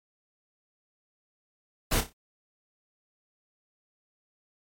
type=noise with echo; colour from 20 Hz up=pink; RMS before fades=-25 dBFS; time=1.91-2.01 s; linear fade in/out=10 ms; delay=30 ms; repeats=4; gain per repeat=-9 dB; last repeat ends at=2.13 s; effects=MP3 64 kbps